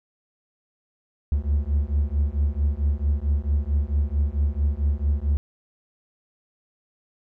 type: beating tone pair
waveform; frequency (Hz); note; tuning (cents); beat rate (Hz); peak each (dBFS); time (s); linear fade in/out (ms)
triangle; 70 / 74.5; C#2 / D2; +18 / +25; 4.5; -21; 1.32-5.37; 0
effects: none